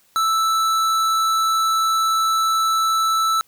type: tone with tanh clipping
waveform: sine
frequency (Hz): 1318.5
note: E6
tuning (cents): 0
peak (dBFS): -18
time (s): 0.16-3.41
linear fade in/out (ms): 0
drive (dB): 18
effects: white hiss -58 dBFS RMS until 3.47 s